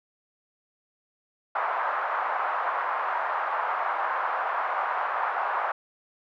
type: band-pass noise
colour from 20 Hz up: white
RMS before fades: -28 dBFS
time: 1.55-5.72 s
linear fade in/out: 5 ms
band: 720 to 1300 Hz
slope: 24 dB/octave
effects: none